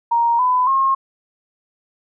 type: tone with pitch steps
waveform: sine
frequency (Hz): 936 / 1003.2 / 1075.2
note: A#5 / B5 / C6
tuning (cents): +7 / +27 / +47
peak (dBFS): -13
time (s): 0.11-0.95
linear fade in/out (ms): 10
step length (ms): 280
effects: none